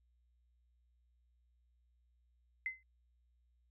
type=tone with exponential decay; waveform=sine; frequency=2055 Hz; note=C7; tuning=32 cents flat; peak=-32 dBFS; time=2.66-2.83 s; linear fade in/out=1 ms; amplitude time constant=35 ms; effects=added 60 Hz sine -70 dBFS peak until 3.7 s